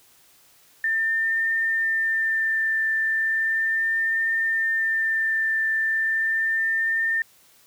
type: tone with vibrato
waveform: sine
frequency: 1793 Hz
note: A6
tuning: 32 cents sharp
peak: -20 dBFS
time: 0.84-7.22 s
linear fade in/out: 2 ms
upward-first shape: triangle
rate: 0.36 Hz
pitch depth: 16 cents each way
effects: white hiss -56 dBFS RMS until 7.66 s